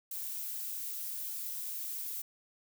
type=noise with amplitude modulation; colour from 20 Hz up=violet; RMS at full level=-38 dBFS; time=0.11-2.22 s; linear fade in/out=5 ms; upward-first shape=sine; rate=296 Hz; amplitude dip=25%; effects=none